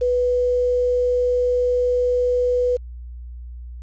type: tone with quantisation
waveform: sine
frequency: 493.9 Hz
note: B4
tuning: in tune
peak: -16 dBFS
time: 0.01-2.77 s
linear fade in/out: 10 ms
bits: 7
effects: added 60 Hz sine -32 dBFS peak until 3.82 s + resampled to 16000 Hz